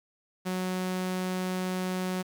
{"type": "tone", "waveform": "sawtooth", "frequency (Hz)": 184.4, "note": "F#3", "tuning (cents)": -6, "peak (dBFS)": -25, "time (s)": [0.45, 2.23], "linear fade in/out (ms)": 20, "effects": ["10-bit"]}